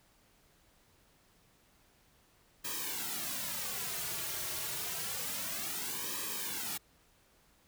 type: noise with flanger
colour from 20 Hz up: white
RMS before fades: -38 dBFS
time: 2.64-6.78 s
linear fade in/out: 10 ms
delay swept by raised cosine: 1.4 to 4 ms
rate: 0.28 Hz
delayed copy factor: -0.9
effects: pink hiss -67 dBFS RMS until 7.67 s